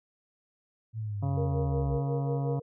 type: linear sweep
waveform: sine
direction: down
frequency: 113.4 to 61.74 Hz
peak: -31 dBFS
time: 0.93-2 s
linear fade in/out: 50 ms
type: harmonic tone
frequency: 138.59 Hz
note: C#3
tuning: in tune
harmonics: 1 / 2 / 3 / 4 / 5 / 6 / 7 / 8 / 9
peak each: -28 / -38 / -47 / -47 / -40 / -53 / -47 / -54 / -57 dBFS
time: 1.22-2.6 s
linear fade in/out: 10 ms
type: tone with tremolo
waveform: sine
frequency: 470.4 Hz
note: A#4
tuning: 16 cents sharp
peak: -30 dBFS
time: 1.37-2.62 s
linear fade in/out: 5 ms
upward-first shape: sine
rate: 5.5 Hz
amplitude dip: 85%
effects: none